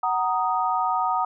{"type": "chord", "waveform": "sine", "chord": "D# minor", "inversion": "first", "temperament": "just", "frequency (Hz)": [746.7, 933.4, 1244.5], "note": ["F#5", "A#5", "D#6"], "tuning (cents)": [16, 2, 0], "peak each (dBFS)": -25, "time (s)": [0.03, 1.25], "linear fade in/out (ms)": 5, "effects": []}